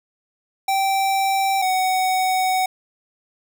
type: tone pair in turn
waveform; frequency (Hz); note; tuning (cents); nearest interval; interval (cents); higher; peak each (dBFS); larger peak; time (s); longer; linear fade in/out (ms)
square; 778 / 748.1; G5 / F#5; -13 / +19; minor second; 68; first; -18; neither; 0.68-1.62 / 1.62-2.66; second; 5
effects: none